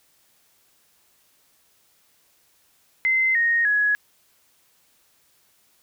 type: tone with pitch steps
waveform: sine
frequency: 2066 / 1862 / 1678.1 Hz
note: C7 / A#6 / G#6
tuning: -22 / -2 / +18 cents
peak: -17 dBFS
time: 3.05-3.95 s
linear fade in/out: 0 ms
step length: 300 ms
effects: white hiss -62 dBFS RMS until 5.82 s